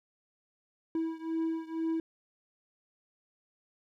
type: beating tone pair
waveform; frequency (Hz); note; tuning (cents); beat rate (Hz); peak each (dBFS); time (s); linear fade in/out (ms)
triangle; 324.5 / 326.6; E4 / E4; -27 / -16; 2.1; -31 / -33; 0.95-2; 2
effects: none

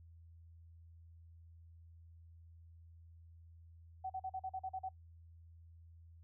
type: tone bursts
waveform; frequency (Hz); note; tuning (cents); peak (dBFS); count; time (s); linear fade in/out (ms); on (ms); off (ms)
sine; 756; F#5; +37; -38; 9; 4.04-4.891; 10; 59; 40
effects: noise-tail reverb RT60 0.1 s tail -22 dB re dry + added 83 Hz sine -56 dBFS peak until 6.23 s

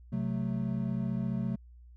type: chord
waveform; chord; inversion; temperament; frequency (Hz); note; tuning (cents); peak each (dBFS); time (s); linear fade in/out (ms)
triangle; F# diminished; second; equal; 130.81 / 185 / 220; C3 / F#3 / A3; 0 / 0 / 0; -32; 0.12-1.56; 10
effects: added 60 Hz sine -50 dBFS peak until 1.96 s

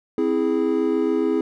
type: chord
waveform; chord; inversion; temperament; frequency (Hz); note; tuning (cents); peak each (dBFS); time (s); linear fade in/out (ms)
triangle; C augmented; none; equal with one note detuned; 261.6 / 327.7 / 415.3; C4 / E4 / G#4; 0 / -10 / 0; -22 / -20 / -20; 0.18-1.41; 2
effects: none

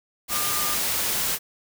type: tone in noise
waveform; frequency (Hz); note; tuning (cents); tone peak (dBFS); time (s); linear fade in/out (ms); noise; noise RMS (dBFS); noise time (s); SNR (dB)
sine; 1206; D6; +46; -31; 0.29-0.77; 50; white; -25; 0.28-1.39; -9
effects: none

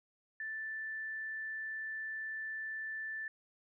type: tone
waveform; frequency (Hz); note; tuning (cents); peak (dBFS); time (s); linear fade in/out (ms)
sine; 1762; A6; +2; -38; 0.4-3.28; 2
effects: none

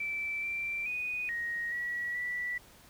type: tone with pitch steps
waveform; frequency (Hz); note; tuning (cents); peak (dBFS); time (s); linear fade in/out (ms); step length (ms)
sine; 2327 / 2351 / 2480 / 1878 / 1929 / 1959; D7 / D7 / D#7 / A#6 / B6 / B6; -17 / +1 / -6 / +12 / -41 / -15; -32; 0-2.58; 5; 430
effects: pink hiss -57 dBFS RMS until 2.89 s

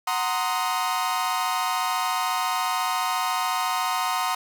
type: chord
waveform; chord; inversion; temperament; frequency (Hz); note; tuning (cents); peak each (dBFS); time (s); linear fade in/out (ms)
40% pulse; C half-diminished seventh; second; equal with one note detuned; 740 / 932.3 / 1046.5 / 1252.4; Gb5 / Bb5 / C6 / Eb6; 0 / 0 / 0 / +11; -28; 0.07-4.35; 5
effects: none

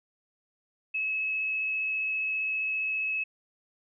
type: tone with vibrato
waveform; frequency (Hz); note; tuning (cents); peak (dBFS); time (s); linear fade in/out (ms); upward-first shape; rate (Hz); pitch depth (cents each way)
sine; 2582; E7; -37; -27; 0.94-3.24; 10; sine; 15; 8
effects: none

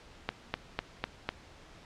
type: click train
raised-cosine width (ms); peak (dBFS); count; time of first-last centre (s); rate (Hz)
0.3; -14; 5; 0.29-1.29; 4
effects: pink hiss -54 dBFS RMS until 1.85 s + low-pass 5000 Hz 12 dB/octave

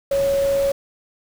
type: tone in noise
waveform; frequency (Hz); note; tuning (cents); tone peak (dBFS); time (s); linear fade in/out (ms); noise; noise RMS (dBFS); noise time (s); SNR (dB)
sine; 554.4; C#5; 0; -16; 0.11-0.72; 5; pink; -33; 0.11-0.72; +14
effects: none

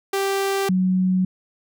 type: tone pair in turn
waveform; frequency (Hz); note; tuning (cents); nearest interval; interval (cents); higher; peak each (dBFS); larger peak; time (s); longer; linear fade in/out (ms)
sawtooth / sine; 392 / 185.32; G4 / F#3; 0 / +3; octave + minor second; 1297; first; -16; neither; 0.13-0.69 / 0.69-1.25; neither; 5
effects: none

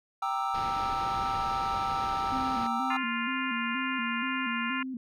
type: chord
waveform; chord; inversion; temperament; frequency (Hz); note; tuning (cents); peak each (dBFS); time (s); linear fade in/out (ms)
triangle; E half-diminished seventh; first; equal with one note detuned; 784 / 932.3 / 1189.7 / 1318.5; G5 / Bb5 / D6 / E6; 0 / 0 / +22 / 0; -30 / -34 / -35 / -30; 0.22-2.97; 5
type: low-pass noise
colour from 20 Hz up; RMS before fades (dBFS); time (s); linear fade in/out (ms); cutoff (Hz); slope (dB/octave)
pink; -40; 0.54-2.67; 5; 5200; 48
type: tone with vibrato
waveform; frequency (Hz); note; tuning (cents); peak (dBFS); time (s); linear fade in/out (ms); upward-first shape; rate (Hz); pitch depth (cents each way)
sine; 247.1; B3; +1; -33; 2.32-4.97; 2; square; 2.1; 94
type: harmonic tone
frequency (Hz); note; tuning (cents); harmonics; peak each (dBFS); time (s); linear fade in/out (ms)
349.2; F4; 0; 3 / 4 / 5 / 6 / 7 / 8; -35 / -36 / -37 / -38 / -38 / -39; 2.9-4.83; 5
effects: none

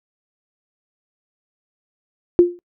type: tone with exponential decay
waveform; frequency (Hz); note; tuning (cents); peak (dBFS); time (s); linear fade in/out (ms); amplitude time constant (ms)
sine; 350.6; F4; +7; -3; 2.39-2.59; 0; 42
effects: noise-tail reverb RT60 0.1 s tail -22 dB re dry

